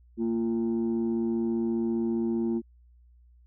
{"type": "tone pair together", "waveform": "sine", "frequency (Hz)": [229.5, 344.5], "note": ["A#3", "F4"], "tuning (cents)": [-27, -24], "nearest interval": "perfect fifth", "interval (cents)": 703, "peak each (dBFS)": [-25, -27], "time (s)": [0.17, 2.62], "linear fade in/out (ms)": 50, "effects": ["tanh soft clip ceiling -21 dBFS", "added 60 Hz sine -54 dBFS peak until 3.46 s"]}